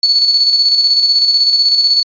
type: tone with tremolo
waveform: sine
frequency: 4435 Hz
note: C#8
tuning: in tune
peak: -6 dBFS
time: 0.03-2.03 s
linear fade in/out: 2 ms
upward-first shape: square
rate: 16 Hz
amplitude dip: 40%
effects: resampled to 11025 Hz